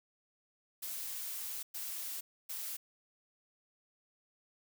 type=noise bursts at uneven times; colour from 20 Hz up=blue; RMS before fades=-41 dBFS; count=3; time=0.82-1.63 / 1.74-2.21 / 2.49-2.77 s; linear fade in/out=10 ms; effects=none